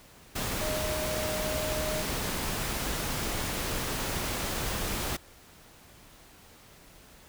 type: tone in noise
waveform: sine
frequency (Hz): 619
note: D#5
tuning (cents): -9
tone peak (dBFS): -33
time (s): 0.61-2.03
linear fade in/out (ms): 10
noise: pink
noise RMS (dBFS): -32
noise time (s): 0.35-5.17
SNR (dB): -4
effects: pink hiss -54 dBFS RMS until 7.28 s